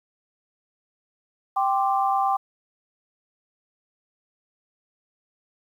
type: chord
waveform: sine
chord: G suspended fourth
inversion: none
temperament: equal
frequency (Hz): 784 / 1046.5 / 1174.7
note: G5 / C6 / D6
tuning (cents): 0 / 0 / 0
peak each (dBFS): -21 / -27 / -26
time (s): 1.56-2.37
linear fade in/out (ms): 10
effects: 9-bit